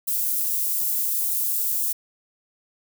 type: high-pass noise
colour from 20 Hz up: white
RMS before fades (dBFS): -24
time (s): 0.07-1.93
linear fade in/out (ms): 10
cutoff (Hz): 12000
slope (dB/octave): 12
effects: none